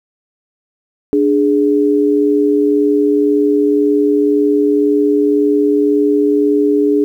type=tone pair together; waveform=sine; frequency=293.5 / 415.4 Hz; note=D4 / G#4; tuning=-1 / 0 cents; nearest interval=tritone; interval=601 cents; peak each=-12 dBFS; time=1.13-7.04 s; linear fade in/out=0 ms; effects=8-bit